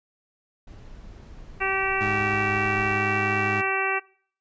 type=noise; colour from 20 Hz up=brown; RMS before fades=-43 dBFS; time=0.67-2.97 s; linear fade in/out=5 ms
type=harmonic tone; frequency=385.7 Hz; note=G4; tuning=28 cents flat; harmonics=1 / 2 / 3 / 4 / 5 / 6 / 7; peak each=-30 / -30 / -30 / -30 / -30 / -30 / -30 dBFS; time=1.6-4 s; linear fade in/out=20 ms
type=tone with vibrato; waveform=20% pulse; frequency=104 Hz; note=G#2; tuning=3 cents sharp; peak=-24 dBFS; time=2-3.62 s; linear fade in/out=20 ms; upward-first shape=sine; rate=13 Hz; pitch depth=12 cents each way
effects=noise-tail reverb RT60 0.5 s tail -22 dB re dry + resampled to 16000 Hz